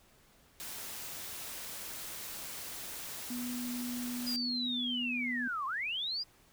white noise, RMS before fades -43 dBFS, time 0.6-4.36 s, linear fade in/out 0 ms
sine tone, 245.1 Hz, B3, 13 cents flat, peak -36 dBFS, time 3.3-5.48 s, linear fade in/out 5 ms
sine linear two-way sweep, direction down then up, 4978 to 1029 to 4978 Hz, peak -33 dBFS, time 4.26-6.24 s, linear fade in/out 20 ms, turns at 5.66 s
effects pink hiss -64 dBFS RMS until 6.52 s

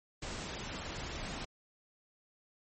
pink noise, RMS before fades -41 dBFS, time 0.22-1.45 s, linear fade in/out 5 ms, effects MP3 32 kbps

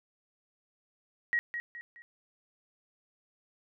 sine tone with echo, 1898 Hz, A#6, 31 cents sharp, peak -25 dBFS, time 1.33-1.39 s, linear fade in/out 0 ms, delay 210 ms, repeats 3, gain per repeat -8 dB, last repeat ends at 2.02 s, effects none

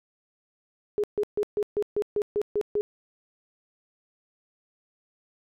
sine tone bursts, 415.3 Hz, G#4, in tune, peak -22 dBFS, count 10, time 0.98-2.81 s, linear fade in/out 0 ms, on 57 ms, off 140 ms, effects none

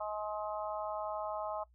harmonic tone, 211.2 Hz, G#3, 29 cents sharp, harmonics 3 / 4 / 5 / 6, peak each -39 / -41 / -43 / -45 dBFS, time 0-1.64 s, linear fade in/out 10 ms, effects noise-tail reverb RT60 0.1 s tail -19 dB re dry + added 60 Hz sine -62 dBFS peak until 1.74 s

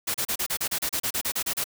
white noise bursts, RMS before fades -27 dBFS, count 15, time 0.07-1.642 s, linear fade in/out 10 ms, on 74 ms, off 33 ms, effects none

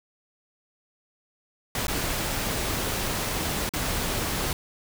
pink noise with dropouts, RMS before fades -28 dBFS, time 1.75-4.53 s, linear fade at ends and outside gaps 2 ms, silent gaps 1.869-1.881 / 3.692-3.736 s, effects none

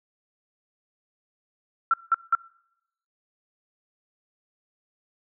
sine tone bursts, 1352 Hz, E6, 43 cents sharp, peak -16 dBFS, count 3, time 1.91-2.351 s, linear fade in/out 2 ms, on 27 ms, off 180 ms, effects noise-tail reverb RT60 0.8 s tail -24 dB re dry

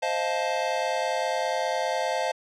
square chord, F dominant seventh, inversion second, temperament just, 523.8 / 628.6 / 698.5 / 873.1 Hz, C5 / Eb5 / F5 / A5, +2 / +18 / 0 / -14 cents, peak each -31 dBFS, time 0.02-2.32 s, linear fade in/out 10 ms, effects low-pass 6000 Hz 12 dB/octave

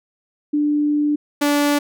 sine / sawtooth tone pair in turn, 295.5 / 289.9 Hz, D4 / D4, +11 / -22 cents, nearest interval unison, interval 33 cents, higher first, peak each -15 / -11 dBFS, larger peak second, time 0.53-1.16 / 1.41-1.79 s, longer first, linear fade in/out 10 ms, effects none

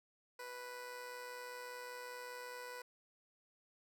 15% pulse tone with amplitude modulation, 493.9 Hz, B4, in tune, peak -38 dBFS, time 0.39-2.82 s, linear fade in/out 5 ms, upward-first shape sine, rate 125 Hz, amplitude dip 40%, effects none

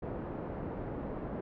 white low-pass noise, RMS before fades -39 dBFS, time 0.02-1.41 s, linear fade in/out 10 ms, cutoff 490 Hz, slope 12 dB/octave, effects low-pass 2000 Hz 12 dB/octave

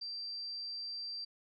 sine tone, 4699 Hz, D8, in tune, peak -39 dBFS, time 0.01-1.25 s, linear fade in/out 10 ms, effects none

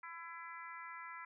harmonic tone, 335 Hz, E4, 28 cents sharp, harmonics 3 / 4 / 5 / 6 / 7, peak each -51 / -51 / -55 / -52 / -58 dBFS, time 0.03-1.25 s, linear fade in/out 5 ms, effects none

